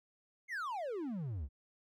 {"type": "exponential sweep", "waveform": "triangle", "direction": "down", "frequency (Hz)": [2200, 60.8], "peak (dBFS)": -35, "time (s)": [0.48, 1.49], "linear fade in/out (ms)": 50, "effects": []}